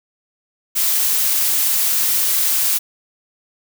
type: noise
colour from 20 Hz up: blue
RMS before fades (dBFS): -17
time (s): 0.75-2.79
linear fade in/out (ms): 20
effects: none